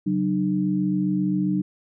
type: tone cluster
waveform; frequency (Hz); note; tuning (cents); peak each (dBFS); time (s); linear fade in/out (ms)
sine; 139.6 / 187.1 / 301.9; C#3 / F#3 / D4; +13 / +20 / +48; -31 / -22 / -24; 0.06-1.62; 10
effects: none